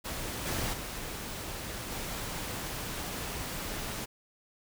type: noise with level steps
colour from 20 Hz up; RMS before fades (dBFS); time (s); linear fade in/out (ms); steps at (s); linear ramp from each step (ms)
pink; -37 / -33 / -39 / -37; 0.04-4.06; 20; 0.45 / 0.72 / 1.9; 20
effects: none